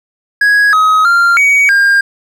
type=tone with pitch steps; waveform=triangle; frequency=1661 / 1267 / 1389 / 2256 / 1607 Hz; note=G#6 / D#6 / F6 / C#7 / G6; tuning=0 / +31 / -10 / +30 / +43 cents; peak=-4 dBFS; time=0.41-2.01 s; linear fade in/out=5 ms; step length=320 ms; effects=none